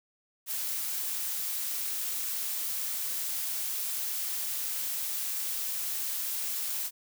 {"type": "noise", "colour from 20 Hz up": "blue", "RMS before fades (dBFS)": -33, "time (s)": [0.46, 6.91], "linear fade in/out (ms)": 50, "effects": []}